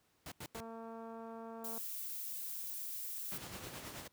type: noise bursts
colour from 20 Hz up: pink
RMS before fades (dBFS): -46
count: 3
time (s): 0.26-0.604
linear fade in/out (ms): 2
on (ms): 58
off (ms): 85
type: click train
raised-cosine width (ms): 1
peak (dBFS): -36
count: 280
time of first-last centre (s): 0.55-1.779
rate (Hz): 227
type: noise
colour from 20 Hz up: violet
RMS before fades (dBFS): -43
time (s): 1.64-3.38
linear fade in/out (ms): 5
type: noise with tremolo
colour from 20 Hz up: pink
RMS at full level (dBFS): -45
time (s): 3.31-4.08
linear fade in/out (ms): 10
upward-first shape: sine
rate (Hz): 9.3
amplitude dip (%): 45
effects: pink hiss -74 dBFS RMS until 4.12 s + high-pass 80 Hz 12 dB/octave